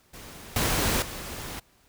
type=noise with level steps; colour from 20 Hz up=pink; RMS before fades=-44 / -25 / -37 dBFS; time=0.13-1.6 s; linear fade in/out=10 ms; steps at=0.56 / 1.02 s; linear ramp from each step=2 ms; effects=pink hiss -62 dBFS RMS until 1.88 s